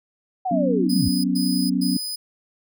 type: linear sweep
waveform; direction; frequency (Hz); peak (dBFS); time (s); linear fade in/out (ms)
sine; down; 770 to 64.1; -21; 0.45-1.09; 10
type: chord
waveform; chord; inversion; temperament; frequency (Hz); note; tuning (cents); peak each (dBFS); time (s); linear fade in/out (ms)
sine; F# suspended fourth; none; equal; 185 / 246.9 / 277.2; F#3 / B3 / C#4; 0 / 0 / 0; -23; 0.51-1.97; 5
type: tone bursts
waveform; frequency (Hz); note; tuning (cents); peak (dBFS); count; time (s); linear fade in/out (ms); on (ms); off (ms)
sawtooth; 4996; D#8; +6; -24; 3; 0.89-2.16; 10; 350; 110
effects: none